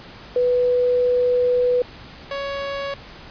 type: tone pair in turn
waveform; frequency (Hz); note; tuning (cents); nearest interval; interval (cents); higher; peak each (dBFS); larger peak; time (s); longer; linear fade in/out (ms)
sine / sawtooth; 494.2 / 557.8; B4 / C#5; +1 / +11; major second; 210; second; -15 / -21; first; 0.36-1.82 / 2.31-2.94; first; 2
effects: pink hiss -41 dBFS RMS until 3.3 s + resampled to 11025 Hz